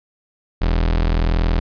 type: tone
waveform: 35% pulse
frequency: 41.2 Hz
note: E1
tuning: in tune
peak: -13 dBFS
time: 0.61-1.6 s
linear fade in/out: 10 ms
effects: resampled to 11025 Hz